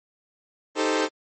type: chord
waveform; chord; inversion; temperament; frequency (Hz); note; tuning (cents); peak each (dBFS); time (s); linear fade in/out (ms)
sawtooth; A half-diminished seventh; second; equal; 311.1 / 392 / 440 / 523.3; Eb4 / G4 / A4 / C5; 0 / 0 / 0 / 0; -22 / -25 / -22 / -24; 0.75-1.09; 50
effects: MP3 32 kbps